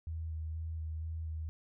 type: tone with vibrato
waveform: sine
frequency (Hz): 80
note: D#2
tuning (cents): +49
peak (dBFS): -36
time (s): 0.07-1.49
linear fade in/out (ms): 0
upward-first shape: square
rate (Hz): 2.1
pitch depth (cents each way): 17
effects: none